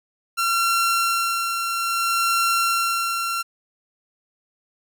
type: tone with tremolo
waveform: sawtooth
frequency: 1365 Hz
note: F6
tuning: 40 cents flat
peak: -14 dBFS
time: 0.37-3.43 s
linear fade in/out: 20 ms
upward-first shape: sine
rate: 0.6 Hz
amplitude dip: 45%
effects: none